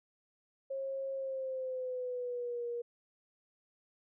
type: tone with pitch glide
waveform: sine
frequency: 540 to 475.6 Hz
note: C#5 to A#4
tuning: -45 to +35 cents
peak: -35 dBFS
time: 0.7-2.82 s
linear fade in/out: 10 ms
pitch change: -220 cents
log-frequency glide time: 1.14-2.66 s
effects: none